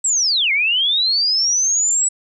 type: linear two-way sweep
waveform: sine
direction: down then up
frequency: 7902 to 2093 to 7902 Hz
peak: -14 dBFS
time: 0.04-2.09 s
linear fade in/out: 10 ms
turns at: 0.52 s
effects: none